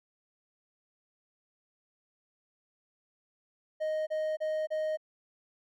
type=tone bursts; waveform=triangle; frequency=622.3 Hz; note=D#5; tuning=in tune; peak=-27 dBFS; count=4; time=3.8-4.973 s; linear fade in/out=20 ms; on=270 ms; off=31 ms; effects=none